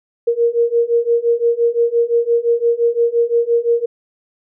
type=beating tone pair; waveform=sine; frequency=466.2 / 472 Hz; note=A#4 / A#4; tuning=0 / +22 cents; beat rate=5.8 Hz; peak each=-16 / -15 dBFS; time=0.27-3.86 s; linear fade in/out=10 ms; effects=none